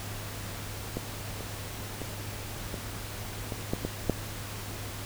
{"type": "clicks", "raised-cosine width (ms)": 2, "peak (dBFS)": [-17, -25, -22, -22, -20, -14, -16, -10], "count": 8, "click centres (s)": [0.97, 1.407, 2.017, 2.742, 3.522, 3.735, 3.85, 4.097], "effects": ["added 102 Hz sine -40 dBFS peak until 5.05 s", "pink hiss -40 dBFS RMS until 5.05 s"]}